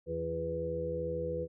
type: harmonic tone with a mistuned harmonic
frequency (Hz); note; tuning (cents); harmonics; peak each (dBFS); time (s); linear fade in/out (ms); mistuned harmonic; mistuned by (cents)
82.41; E2; 0; 1 / 2 / 4 / 5 / 6; -42 / -41 / -43 / -43 / -34; 0.06-1.48; 50; 4; +48
effects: none